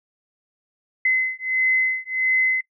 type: beating tone pair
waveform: sine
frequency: 2043 / 2044.5 Hz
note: C7 / C7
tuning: -42 / -41 cents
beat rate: 1.5 Hz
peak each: -21 dBFS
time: 1.05-2.61 s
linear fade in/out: 5 ms
effects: noise-tail reverb RT60 0.1 s tail -23 dB re dry